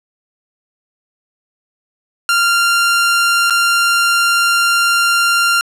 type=tone with dropouts; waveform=sawtooth; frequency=1389 Hz; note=F6; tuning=10 cents flat; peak=-7 dBFS; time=2.29-5.61 s; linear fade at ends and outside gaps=1 ms; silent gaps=3.499-3.506 s; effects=low-pass 12000 Hz 12 dB/octave